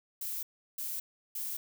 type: noise bursts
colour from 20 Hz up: violet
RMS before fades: -37 dBFS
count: 3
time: 0.21-1.57 s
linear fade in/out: 5 ms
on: 220 ms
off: 350 ms
effects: none